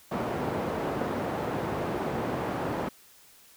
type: band-pass noise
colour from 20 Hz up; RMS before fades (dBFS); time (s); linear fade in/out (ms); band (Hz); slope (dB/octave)
white; -31; 0.11-2.89; 10; 100 to 700; 12
effects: white hiss -56 dBFS RMS until 3.56 s